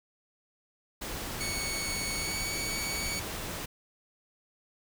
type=noise; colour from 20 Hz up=pink; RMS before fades=-37 dBFS; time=1.01-3.66 s; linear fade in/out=10 ms
type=tone with pitch glide; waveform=15% pulse; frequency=2226 to 2252 Hz; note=C#7 to C#7; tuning=+7 to +27 cents; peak=-26 dBFS; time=1.4-3.2 s; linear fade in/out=10 ms; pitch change=+20 cents; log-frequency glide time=2.18-2.37 s
effects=none